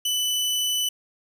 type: tone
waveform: sawtooth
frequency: 2988 Hz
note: F#7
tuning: 16 cents sharp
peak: -19 dBFS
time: 0.05-0.89 s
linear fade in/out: 5 ms
effects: none